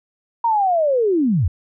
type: linear sweep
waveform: sine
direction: down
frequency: 947 to 68.5 Hz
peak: -14 dBFS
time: 0.44-1.48 s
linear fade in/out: 5 ms
effects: none